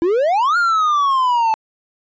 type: exponential two-way sweep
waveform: triangle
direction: up then down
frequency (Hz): 323.8 to 1433 to 872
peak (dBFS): -11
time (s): 0.02-1.54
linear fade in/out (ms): 0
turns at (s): 0.57
effects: resampled to 16000 Hz